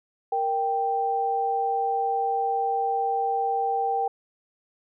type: tone pair together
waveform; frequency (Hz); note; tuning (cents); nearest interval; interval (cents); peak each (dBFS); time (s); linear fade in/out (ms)
sine; 466.2 / 784; A#4 / G5; 0 / 0; major sixth; 900; -29 / -23; 0.32-4.08; 5
effects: none